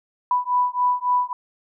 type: beating tone pair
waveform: sine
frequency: 987.8 / 991.4 Hz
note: B5 / B5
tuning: 0 / +6 cents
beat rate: 3.6 Hz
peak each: -21 / -21 dBFS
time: 0.31-1.33 s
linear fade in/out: 2 ms
effects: none